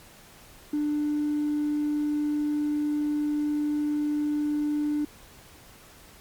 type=tone with hard clipping; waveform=sine; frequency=296.8 Hz; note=D4; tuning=18 cents sharp; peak=-24 dBFS; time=0.73-5.05 s; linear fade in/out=5 ms; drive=1 dB; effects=pink hiss -51 dBFS RMS until 6.2 s + MP3 96 kbps